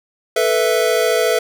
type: chord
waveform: square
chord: A suspended second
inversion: none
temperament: equal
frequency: 440 / 493.9 / 659.3 Hz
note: A4 / B4 / E5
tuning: 0 / 0 / 0 cents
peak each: -19 dBFS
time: 0.36-1.39 s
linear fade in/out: 5 ms
effects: none